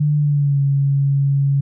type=tone with pitch glide; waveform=sine; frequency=148.4 to 139.26 Hz; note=D3 to C#3; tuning=+18 to +8 cents; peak=-13 dBFS; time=0-1.61 s; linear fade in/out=10 ms; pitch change=-110 cents; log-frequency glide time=0.17-0.61 s; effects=none